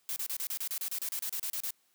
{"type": "noise bursts", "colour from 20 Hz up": "blue", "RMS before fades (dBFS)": -35, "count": 16, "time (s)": [0.09, 1.706], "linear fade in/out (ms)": 0, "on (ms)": 71, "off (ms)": 32, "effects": ["white hiss -71 dBFS RMS until 1.94 s", "high-pass 150 Hz 12 dB/octave"]}